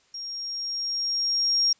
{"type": "tone with level ramp", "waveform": "sine", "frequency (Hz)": 5580, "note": "F8", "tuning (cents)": -2, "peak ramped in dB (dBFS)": [-33, -18], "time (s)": [0.14, 1.73], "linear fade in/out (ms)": 5, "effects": ["white hiss -63 dBFS RMS until 1.79 s", "resampled to 16000 Hz"]}